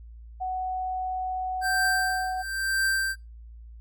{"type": "tone", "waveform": "sine", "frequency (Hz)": 744, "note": "F#5", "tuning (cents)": 9, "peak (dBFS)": -27, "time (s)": [0.4, 2.43], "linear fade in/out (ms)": 20}
{"type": "tone with tremolo", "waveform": "square", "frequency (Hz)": 1568, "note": "G6", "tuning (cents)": 0, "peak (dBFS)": -22, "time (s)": [1.61, 3.16], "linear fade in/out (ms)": 50, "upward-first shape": "triangle", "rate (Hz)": 1, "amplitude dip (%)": 90}
{"effects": ["noise-tail reverb RT60 0.2 s tail -22 dB re dry", "added 57 Hz sine -42 dBFS peak until 3.8 s"]}